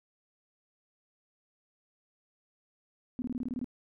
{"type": "tone bursts", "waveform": "sine", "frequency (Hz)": 249.3, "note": "B3", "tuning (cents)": 16, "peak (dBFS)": -31, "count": 9, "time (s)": [3.19, 3.644], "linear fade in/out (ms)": 0, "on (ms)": 30, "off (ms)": 23, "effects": []}